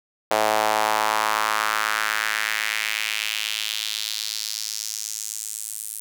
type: tone with high-pass filter sweep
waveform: sawtooth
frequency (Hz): 108.1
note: A2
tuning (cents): -30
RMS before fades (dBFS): -25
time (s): 0.31-6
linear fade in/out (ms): 0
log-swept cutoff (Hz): 640 to 9700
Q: 2.3
effects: none